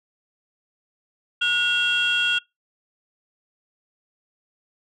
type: tone cluster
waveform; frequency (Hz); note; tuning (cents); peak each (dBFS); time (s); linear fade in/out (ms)
sine; 1445 / 2740 / 3267; F#6 / F7 / G#7; -41 / -34 / -29; -22; 1.41-2.39; 10
effects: noise-tail reverb RT60 0.2 s tail -24 dB re dry + tanh soft clip ceiling -13 dBFS